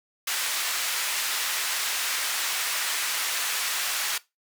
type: band-pass noise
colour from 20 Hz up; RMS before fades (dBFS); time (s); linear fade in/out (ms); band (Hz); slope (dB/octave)
pink; -28; 0.27-4.18; 5; 1500 to 16000; 12
effects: noise-tail reverb RT60 0.2 s tail -19 dB re dry